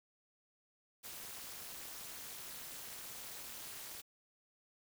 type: noise with amplitude modulation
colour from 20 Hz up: white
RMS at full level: -44 dBFS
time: 1.03-4.02 s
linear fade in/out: 20 ms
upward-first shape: sine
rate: 295 Hz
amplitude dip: 100%
effects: none